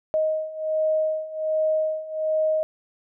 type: beating tone pair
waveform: sine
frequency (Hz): 625 / 626.3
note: D#5 / D#5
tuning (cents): +8 / +11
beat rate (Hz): 1.3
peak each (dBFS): -26 / -23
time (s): 0.14-2.63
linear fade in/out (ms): 0
effects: none